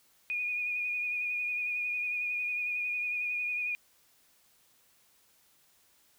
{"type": "tone with vibrato", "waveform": "sine", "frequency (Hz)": 2455, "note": "D#7", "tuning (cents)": -24, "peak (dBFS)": -30, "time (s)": [0.3, 3.75], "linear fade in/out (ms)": 0, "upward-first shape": "sine", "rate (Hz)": 11, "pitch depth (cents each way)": 25, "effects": ["white hiss -66 dBFS RMS until 6.18 s"]}